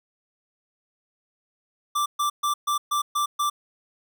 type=tone bursts; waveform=square; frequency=1174.7 Hz; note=D6; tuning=in tune; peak=-22 dBFS; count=7; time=1.95-3.5 s; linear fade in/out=10 ms; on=110 ms; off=130 ms; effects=none